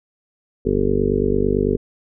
harmonic tone with a mistuned harmonic, 49 Hz, G1, in tune, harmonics 1 / 2 / 3 / 4 / 5 / 6 / 7 / 8 / 9 / 10, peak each -25 / -27 / -28 / -27 / -23 / -31 / -28 / -21 / -22 / -32 dBFS, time 0.65-1.77 s, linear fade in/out 10 ms, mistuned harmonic 1, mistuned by -40 cents, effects none

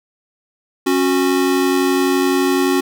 square tone pair together, 274.3 / 366.1 Hz, C#4 / F#4, -18 / -18 cents, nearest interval perfect fourth, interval 500 cents, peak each -17 dBFS, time 0.86-2.81 s, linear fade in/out 10 ms, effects none

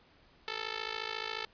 5% pulse tone with amplitude modulation, 440 Hz, A4, in tune, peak -20 dBFS, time 0.48-1.45 s, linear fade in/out 0 ms, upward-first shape sine, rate 54.2 Hz, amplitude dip 90%, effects pink hiss -63 dBFS RMS until 1.53 s + resampled to 11025 Hz

